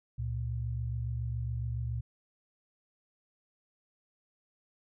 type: tone pair together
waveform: sine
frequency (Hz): 69.3 / 116.47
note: C#2 / A#2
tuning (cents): 0 / -1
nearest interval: major sixth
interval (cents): 899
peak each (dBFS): -36 / -33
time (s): 0.18-2.01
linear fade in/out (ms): 10
effects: none